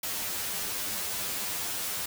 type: noise with comb filter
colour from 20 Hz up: white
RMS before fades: -33 dBFS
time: 0.03-2.06 s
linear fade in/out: 5 ms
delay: 10 ms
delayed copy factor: +0.75
effects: none